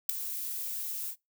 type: noise with ADSR envelope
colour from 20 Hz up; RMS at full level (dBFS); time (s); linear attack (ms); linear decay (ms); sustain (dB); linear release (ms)
violet; -21; 0.09-1.16; 6; 3; -15; 77
effects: noise-tail reverb RT60 0.2 s tail -23 dB re dry